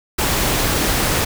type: noise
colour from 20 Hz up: pink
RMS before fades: -18 dBFS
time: 0.18-1.25 s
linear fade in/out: 10 ms
effects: none